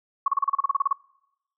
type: tone bursts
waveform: sine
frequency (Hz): 1108.7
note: C#6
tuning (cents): 0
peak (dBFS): -17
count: 13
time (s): 0.26-0.929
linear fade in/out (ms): 5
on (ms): 21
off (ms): 33
effects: noise-tail reverb RT60 0.9 s tail -25 dB re dry